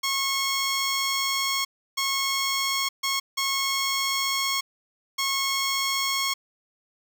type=tone bursts at uneven times; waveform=10% pulse; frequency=1091 Hz; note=C#6; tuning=28 cents flat; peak=-15 dBFS; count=5; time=0.03-1.65 / 1.97-2.89 / 3.03-3.2 / 3.37-4.61 / 5.18-6.34 s; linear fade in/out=10 ms; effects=none